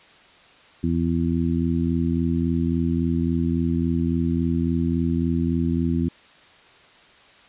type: harmonic tone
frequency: 83.6 Hz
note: E2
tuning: 25 cents sharp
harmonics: 1 / 2 / 3 / 4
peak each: -26 / -24 / -23 / -29 dBFS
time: 0.83-6.09 s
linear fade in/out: 10 ms
effects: white hiss -51 dBFS RMS until 7.48 s + resampled to 8000 Hz